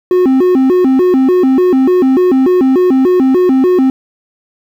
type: tone with vibrato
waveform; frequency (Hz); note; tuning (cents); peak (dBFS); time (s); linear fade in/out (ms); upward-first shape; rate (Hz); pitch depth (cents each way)
triangle; 309.4; D#4; -10; -4; 0.11-3.9; 2; square; 3.4; 280
effects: 7-bit